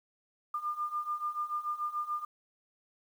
sine beating tone pair, 1200 / 1206.9 Hz, D6 / D6, +37 / +47 cents, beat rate 6.9 Hz, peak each -37 / -34 dBFS, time 0.54-2.25 s, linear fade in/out 5 ms, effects 10-bit

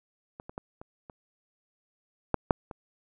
clicks, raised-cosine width 1 ms, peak -27 / -27 / -22 / -29 / -30 / -9 / -6 / -25 dBFS, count 8, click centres 0.399 / 0.495 / 0.579 / 0.815 / 1.098 / 2.343 / 2.508 / 2.712 s, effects none

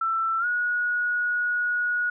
sine tone with pitch glide, 1334 to 1454.7 Hz, E6 to F#6, +20 to -30 cents, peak -22 dBFS, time 0.01-2.1 s, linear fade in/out 5 ms, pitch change +150 cents, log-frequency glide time 0.39-0.46 s, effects none

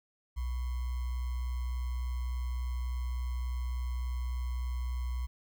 sine tone with sample-and-hold, 61.74 Hz, B1, in tune, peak -31 dBFS, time 0.36-5.27 s, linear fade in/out 20 ms, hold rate 1050 Hz, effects none

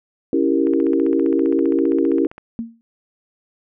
sine chord, C# diminished seventh, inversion none, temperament equal, 277.2 / 329.6 / 392 / 466.2 Hz, C#4 / E4 / G4 / Bb4, 0 / 0 / 0 / 0 cents, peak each -19 / -18 / -21 / -23 dBFS, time 0.33-2.27 s, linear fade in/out 2 ms
click train, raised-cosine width 0.5 ms, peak -22 dBFS, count 27, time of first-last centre 0.67-2.381 s, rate 15.2 Hz
sine tone with exponential decay, 230 Hz, A#3, 23 cents flat, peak -19 dBFS, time 2.59-2.81 s, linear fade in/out 0 ms, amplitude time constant 46 ms
effects none

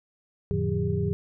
sine tone cluster, 88.6 / 111.6 / 149.8 / 177.8 / 403.8 Hz, F2 / A2 / D3 / F3 / G#4, +25 / +25 / +35 / +31 / -49 cents, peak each -30 dBFS, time 0.51-1.13 s, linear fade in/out 0 ms, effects none

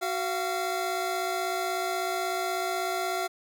25% pulse tone pair together, 372.5 / 688.7 Hz, F#4 / F5, +12 / -24 cents, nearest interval major seventh, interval 1064 cents, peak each -28 / -26 dBFS, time 0.01-3.28 s, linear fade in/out 20 ms, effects none

